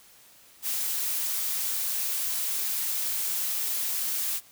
blue noise, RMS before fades -29 dBFS, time 0.62-4.41 s, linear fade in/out 50 ms, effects white hiss -55 dBFS RMS until 4.51 s

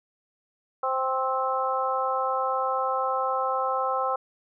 harmonic tone with a mistuned harmonic, 261.6 Hz, C4, in tune, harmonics 2 / 3 / 4 / 5, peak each -29 / -29 / -29 / -29 dBFS, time 0.83-4.16 s, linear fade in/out 5 ms, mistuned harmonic 4, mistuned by +16 cents, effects none

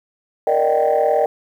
sine chord, Eb major seventh, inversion second, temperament just, 466.7 / 583.4 / 622.3 / 777.8 Hz, Bb4 / D5 / Eb5 / G5, +2 / -12 / 0 / -14 cents, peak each -18 dBFS, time 0.47-1.26 s, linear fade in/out 2 ms, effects tanh soft clip ceiling -7 dBFS + 8-bit

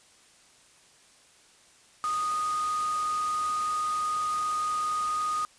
sine tone in noise, 1238 Hz, D#6, 9 cents flat, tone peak -26 dBFS, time 2.04-5.45 s, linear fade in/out 0 ms, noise white, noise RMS -40 dBFS, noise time 2.04-5.45 s, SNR +11 dB, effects white hiss -58 dBFS RMS until 5.58 s + resampled to 22050 Hz

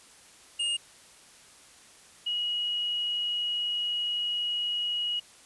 square / sine tone pair in turn, 2842 / 2902 Hz, F7 / F#7, +30 / -34 cents, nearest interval unison, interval 36 cents, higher second, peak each -27 dBFS, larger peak neither, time 0.59-0.77 / 2.26-5.2 s, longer second, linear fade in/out 10 ms, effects white hiss -54 dBFS RMS until 5.45 s + resampled to 24000 Hz

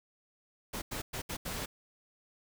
pink noise bursts at uneven times, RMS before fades -38 dBFS, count 5, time 0.73-0.82 / 0.91-1.02 / 1.13-1.22 / 1.29-1.37 / 1.45-1.66 s, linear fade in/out 10 ms, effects none

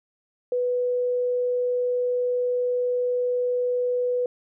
sine tone, 493.9 Hz, B4, in tune, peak -21 dBFS, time 0.52-4.26 s, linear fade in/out 2 ms, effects none

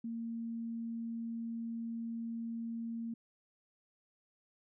sine tone, 230 Hz, A#3, 23 cents flat, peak -37 dBFS, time 0.04-3.14 s, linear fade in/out 5 ms, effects none

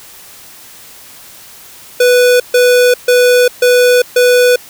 square tone bursts, 493.9 Hz, B4, in tune, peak -6 dBFS, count 5, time 2-4.56 s, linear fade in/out 5 ms, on 400 ms, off 140 ms, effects white hiss -36 dBFS RMS until 4.69 s

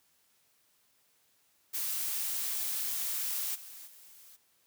blue noise with level steps, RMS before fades -34 / -48 / -55 dBFS, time 1.73-4.37 s, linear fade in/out 20 ms, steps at 3.54 / 3.86 s, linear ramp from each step 20 ms, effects white hiss -70 dBFS RMS until 4.66 s + high-pass 60 Hz 12 dB/octave

